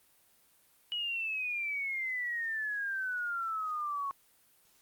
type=exponential sweep; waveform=sine; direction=down; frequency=2932 to 1100 Hz; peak=-32 dBFS; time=0.92-4.11 s; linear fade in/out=0 ms; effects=white hiss -66 dBFS RMS until 4.81 s + Opus 32 kbps